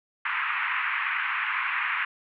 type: band-pass noise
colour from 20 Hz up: white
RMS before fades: -28 dBFS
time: 0.25-2.05 s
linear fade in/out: 5 ms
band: 1000 to 2500 Hz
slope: 48 dB/octave
effects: none